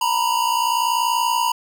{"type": "tone pair together", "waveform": "square", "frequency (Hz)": [927.3, 987.8], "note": ["A#5", "B5"], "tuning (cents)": [-9, 0], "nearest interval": "minor second", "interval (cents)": 109, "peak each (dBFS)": -21, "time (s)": [0.01, 1.52], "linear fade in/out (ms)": 5, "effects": []}